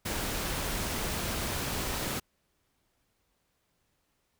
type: noise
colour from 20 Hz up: pink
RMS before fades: -33 dBFS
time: 0.05-2.2 s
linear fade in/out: 10 ms
effects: pink hiss -75 dBFS RMS until 4.39 s